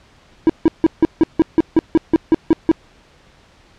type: tone bursts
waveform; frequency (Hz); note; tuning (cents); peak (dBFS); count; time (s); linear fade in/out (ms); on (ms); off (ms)
triangle; 323.6; E4; -32; -5; 13; 0.47-2.715; 0; 25; 160
effects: pink hiss -50 dBFS RMS until 3.78 s + low-pass 5000 Hz 12 dB/octave